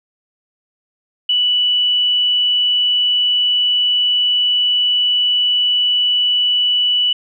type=tone; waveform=sine; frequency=2960 Hz; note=F#7; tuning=in tune; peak=-12 dBFS; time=1.29-7.13 s; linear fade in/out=5 ms; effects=none